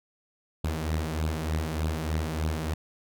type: beating tone pair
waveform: sawtooth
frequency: 77.6 / 80.9 Hz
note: D#2 / E2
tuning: -4 / -32 cents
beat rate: 3.3 Hz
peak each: -25 / -28 dBFS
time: 0.64-2.74 s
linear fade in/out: 5 ms
effects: none